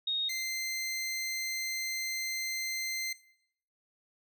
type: tone pair in turn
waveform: sine / 20% pulse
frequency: 3729 / 2080 Hz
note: A#7 / C7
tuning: 0 / -11 cents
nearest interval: minor seventh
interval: 1011 cents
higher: first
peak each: -28 dBFS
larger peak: neither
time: 0.07-0.29 / 0.29-3.13 s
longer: second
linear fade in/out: 5 ms
effects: noise-tail reverb RT60 0.7 s tail -18 dB re dry